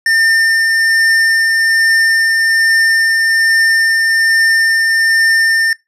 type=tone with tremolo; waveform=square; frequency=1805 Hz; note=A6; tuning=44 cents sharp; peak=-9 dBFS; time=0.06-5.73 s; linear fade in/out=2 ms; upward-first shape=triangle; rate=1.2 Hz; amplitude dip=25%; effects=noise-tail reverb RT60 0.2 s tail -23 dB re dry + low-pass 9000 Hz 12 dB/octave